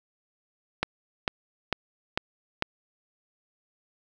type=click train; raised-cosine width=0.3 ms; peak=-8 dBFS; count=5; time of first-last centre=0.83-2.624 s; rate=2.23 Hz; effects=none